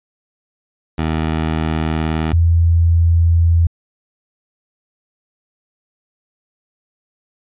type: tone pair in turn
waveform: 15% pulse / sine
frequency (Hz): 79.3 / 84.02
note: D#2 / E2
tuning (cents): +33 / +34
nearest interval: minor second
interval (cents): 101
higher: second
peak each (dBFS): -10 / -9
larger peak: second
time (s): 0.98-2.33 / 2.33-3.67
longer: first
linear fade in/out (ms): 5
effects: resampled to 8000 Hz